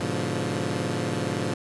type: chord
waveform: 15% pulse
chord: G# diminished seventh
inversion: none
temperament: equal with one note detuned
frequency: 103.83 / 123.47 / 144.64 / 174.61 Hz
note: G#2 / B2 / D3 / F3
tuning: 0 / 0 / -26 / 0 cents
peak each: -25 dBFS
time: 0-1.54 s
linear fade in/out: 5 ms
effects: resampled to 24000 Hz